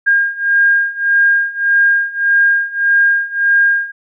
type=beating tone pair; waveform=sine; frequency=1614 / 1615.7 Hz; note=G#6 / G#6; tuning=-50 / -48 cents; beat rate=1.7 Hz; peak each=-14 / -12 dBFS; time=0.06-3.92 s; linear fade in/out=20 ms; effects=none